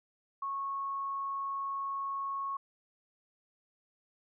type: tone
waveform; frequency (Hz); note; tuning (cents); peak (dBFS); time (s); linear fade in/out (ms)
sine; 1100; C#6; -14; -33; 0.42-2.57; 5
effects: none